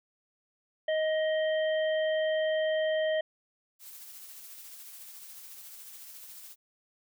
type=harmonic tone; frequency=627 Hz; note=D#5; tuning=13 cents sharp; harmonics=1 / 3 / 5; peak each=-26 / -36 / -40 dBFS; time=0.88-3.21 s; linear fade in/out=5 ms
type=noise with tremolo; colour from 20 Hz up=blue; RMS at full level=-46 dBFS; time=3.79-6.56 s; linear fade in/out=50 ms; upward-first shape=sine; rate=14 Hz; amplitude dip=30%
effects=none